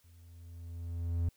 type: tone with level ramp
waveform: triangle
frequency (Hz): 84.9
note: F2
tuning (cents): -48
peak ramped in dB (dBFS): -55 to -25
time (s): 0.04-1.29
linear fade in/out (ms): 5
effects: white hiss -70 dBFS RMS until 1.36 s